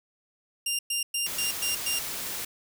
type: tone bursts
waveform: 15% pulse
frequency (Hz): 2794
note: F7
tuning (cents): 0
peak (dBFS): -19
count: 6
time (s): 0.66-1.99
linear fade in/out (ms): 5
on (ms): 130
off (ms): 110
type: noise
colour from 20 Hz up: white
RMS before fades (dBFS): -34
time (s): 1.26-2.45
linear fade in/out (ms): 5
effects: none